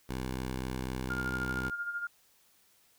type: tone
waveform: 10% pulse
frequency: 64.1 Hz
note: C2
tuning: 35 cents flat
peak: -26 dBFS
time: 0.09-1.7 s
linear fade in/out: 5 ms
type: tone with tremolo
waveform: sine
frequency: 1410 Hz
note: F6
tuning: 16 cents sharp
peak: -31 dBFS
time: 1.1-2.07 s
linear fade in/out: 2 ms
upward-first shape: sine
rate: 13 Hz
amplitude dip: 60%
effects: white hiss -66 dBFS RMS until 2.98 s